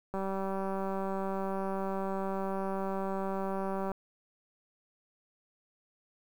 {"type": "click train", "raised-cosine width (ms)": 1, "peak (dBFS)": -22, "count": 730, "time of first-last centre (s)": [0.14, 3.917], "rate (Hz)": 193, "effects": ["9-bit"]}